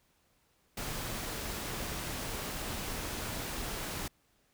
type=noise; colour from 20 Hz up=pink; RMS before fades=-38 dBFS; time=0.77-4.08 s; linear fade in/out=5 ms; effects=pink hiss -71 dBFS RMS until 4.53 s